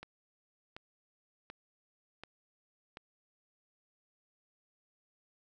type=click train; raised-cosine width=0.3 ms; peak=-29 dBFS; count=5; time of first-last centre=0.03-2.971 s; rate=1.36 Hz; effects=none